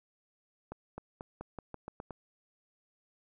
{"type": "accelerating click train", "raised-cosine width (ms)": 1, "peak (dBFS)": -27, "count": 9, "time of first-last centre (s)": [0.72, 2.107], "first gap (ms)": 260, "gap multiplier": 0.88, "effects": []}